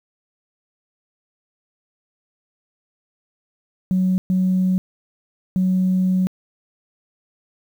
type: tone bursts at uneven times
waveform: sine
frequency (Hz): 185.5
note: F#3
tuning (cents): +5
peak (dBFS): -14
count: 3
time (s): 3.91-4.18 / 4.3-4.78 / 5.56-6.27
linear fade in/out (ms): 0
effects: tanh soft clip ceiling -11 dBFS + 8-bit